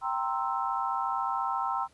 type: chord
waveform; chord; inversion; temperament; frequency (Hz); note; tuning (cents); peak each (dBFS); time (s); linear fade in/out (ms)
sine; C dominant seventh; second; equal; 784 / 932.3 / 1046.5 / 1318.5; G5 / Bb5 / C6 / E6; 0 / 0 / 0 / 0; -33; 0.01-1.88; 50
effects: pink hiss -63 dBFS RMS until 1.93 s + resampled to 24000 Hz